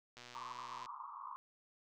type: click train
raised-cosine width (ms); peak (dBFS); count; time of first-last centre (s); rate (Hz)
0.2; -35; 85; 0.17-0.859; 122
type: band-pass noise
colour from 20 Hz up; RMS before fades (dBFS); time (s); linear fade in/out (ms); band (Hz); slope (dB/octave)
pink; -48; 0.35-1.36; 0; 930 to 1200; 96
effects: none